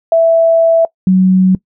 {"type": "tone pair in turn", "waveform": "sine", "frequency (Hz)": [660, 186.66], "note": ["E5", "F#3"], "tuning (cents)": [2, 15], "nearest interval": "octave + minor seventh", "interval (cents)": 2187, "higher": "first", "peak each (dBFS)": -5, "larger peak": "neither", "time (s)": [[0.12, 0.85], [1.07, 1.55]], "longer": "first", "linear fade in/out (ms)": 2, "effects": ["noise-tail reverb RT60 0.1 s tail -21 dB re dry"]}